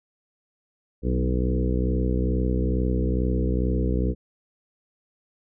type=harmonic tone with a mistuned harmonic; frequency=62.3 Hz; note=B1; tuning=16 cents sharp; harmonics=1 / 2 / 3 / 4 / 5 / 6 / 7 / 8; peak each=-23 / -29 / -29 / -32 / -31 / -36 / -32 / -35 dBFS; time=1.02-4.15 s; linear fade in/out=50 ms; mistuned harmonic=3; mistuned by=+25 cents; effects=none